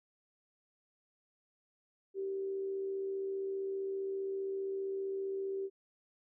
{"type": "tone with amplitude modulation", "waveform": "sine", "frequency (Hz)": 388.4, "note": "G4", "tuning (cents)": -16, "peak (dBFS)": -33, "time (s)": [2.14, 5.7], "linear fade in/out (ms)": 50, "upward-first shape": "sine", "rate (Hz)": 75.2, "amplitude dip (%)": 30, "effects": []}